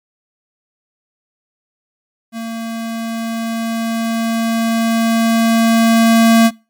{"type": "tone with level ramp", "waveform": "square", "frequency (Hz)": 227.6, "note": "A#3", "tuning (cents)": -41, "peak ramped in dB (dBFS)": [-23, -6], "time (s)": [2.32, 6.51], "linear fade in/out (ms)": 50, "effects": ["noise-tail reverb RT60 0.3 s tail -23 dB re dry", "MP3 96 kbps"]}